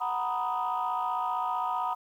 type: chord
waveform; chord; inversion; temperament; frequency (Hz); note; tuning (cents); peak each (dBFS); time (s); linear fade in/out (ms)
sine; B major seventh; second; equal; 740 / 932.3 / 987.8 / 1244.5; F#5 / A#5 / B5 / D#6; 0 / 0 / 0 / 0; -32; 0-1.95; 20
effects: tanh soft clip ceiling -21 dBFS + 10-bit